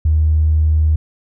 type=tone with tanh clipping; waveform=triangle; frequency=77.8 Hz; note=D#2; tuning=in tune; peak=-10 dBFS; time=0.05-0.96 s; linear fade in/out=5 ms; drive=4 dB; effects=none